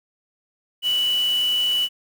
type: tone in noise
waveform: sine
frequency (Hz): 2960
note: F#7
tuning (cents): 0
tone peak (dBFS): -18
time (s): 0.82-1.89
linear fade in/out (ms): 50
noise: white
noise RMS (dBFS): -36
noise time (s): 0.82-1.89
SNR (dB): +15
effects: none